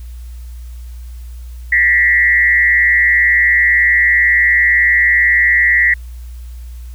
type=tone with frequency modulation; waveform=sine; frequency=1937 Hz; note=B6; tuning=34 cents flat; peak=-8 dBFS; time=1.72-5.94 s; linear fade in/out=5 ms; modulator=147 Hz; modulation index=0.81; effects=added 60 Hz sine -27 dBFS peak until 6.94 s + white hiss -49 dBFS RMS until 6.94 s